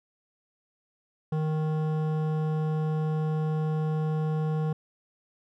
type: tone with hard clipping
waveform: sine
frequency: 155.56 Hz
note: D#3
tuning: in tune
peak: -27 dBFS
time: 1.32-4.73 s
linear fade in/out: 5 ms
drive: 13 dB
effects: none